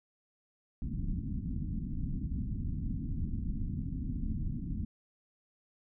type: low-pass noise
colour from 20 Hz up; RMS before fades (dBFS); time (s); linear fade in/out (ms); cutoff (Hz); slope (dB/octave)
pink; -35; 0.82-4.85; 2; 270; 48
effects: none